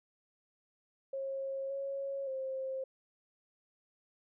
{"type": "tone with pitch steps", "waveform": "sine", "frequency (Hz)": [541, 550, 529], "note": ["C#5", "C#5", "C5"], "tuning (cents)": [-42, -14, 19], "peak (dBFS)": -35, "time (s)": [1.13, 2.84], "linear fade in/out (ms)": 5, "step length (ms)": 570, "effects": []}